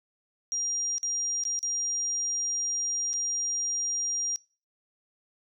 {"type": "tone with dropouts", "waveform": "sine", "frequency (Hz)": 5700, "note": "F8", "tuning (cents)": 34, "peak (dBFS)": -27, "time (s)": [0.52, 4.36], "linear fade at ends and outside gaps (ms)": 0, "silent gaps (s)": [[0.982, 1.03], [1.437, 1.452], [1.591, 1.629], [3.132, 3.138]], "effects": ["noise-tail reverb RT60 0.4 s tail -23 dB re dry"]}